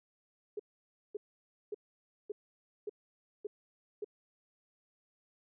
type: tone bursts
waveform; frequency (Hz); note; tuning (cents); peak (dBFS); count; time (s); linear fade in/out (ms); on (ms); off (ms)
sine; 415.3; G#4; 0; -35; 7; 0.57-4.045; 5; 25; 550
effects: none